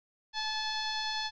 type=tone with frequency modulation; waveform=sine; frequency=2594 Hz; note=E7; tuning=28 cents flat; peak=-31 dBFS; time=0.33-1.31 s; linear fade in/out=50 ms; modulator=863 Hz; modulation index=2.8; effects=none